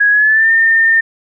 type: tone with pitch glide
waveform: sine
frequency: 1661.2 to 1811.6 Hz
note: G#6 to A#6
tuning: 0 to -50 cents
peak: -7 dBFS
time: 0-1.01 s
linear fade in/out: 10 ms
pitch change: +150 cents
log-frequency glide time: 0.1-0.5 s
effects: none